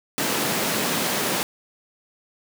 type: high-pass noise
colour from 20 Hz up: pink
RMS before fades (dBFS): -24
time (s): 0.18-1.43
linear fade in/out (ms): 0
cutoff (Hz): 160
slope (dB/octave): 24
effects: none